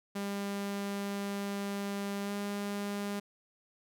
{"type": "tone with pitch glide", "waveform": "sawtooth", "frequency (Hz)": [200.3, 202.7], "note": ["G3", "G#3"], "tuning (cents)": [38, -42], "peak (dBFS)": -30, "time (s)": [0.15, 3.2], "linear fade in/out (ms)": 10, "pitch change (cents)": 20, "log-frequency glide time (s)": [2.23, 2.32], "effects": []}